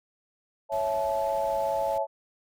sine chord, A major, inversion first, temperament equal with one note detuned, 554.4 / 659.3 / 864.4 Hz, C#5 / E5 / A5, 0 / 0 / -31 cents, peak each -29 dBFS, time 0.69-2.07 s, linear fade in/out 50 ms
pink noise, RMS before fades -47 dBFS, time 0.72-1.98 s, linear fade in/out 2 ms
effects none

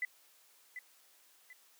sine tone with echo, 2000 Hz, B6, 21 cents sharp, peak -32 dBFS, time 0.02-0.05 s, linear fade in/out 2 ms, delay 740 ms, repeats 2, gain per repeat -9 dB, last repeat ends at 1.53 s, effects white hiss -65 dBFS RMS until 1.79 s + high-pass 400 Hz 12 dB/octave

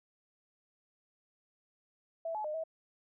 sine tone with pitch steps, 659 / 854 / 609 / 644 Hz, E5 / G#5 / D#5 / E5, -1 / +48 / -37 / -41 cents, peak -34 dBFS, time 2.25-2.638 s, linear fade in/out 5 ms, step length 97 ms, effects none

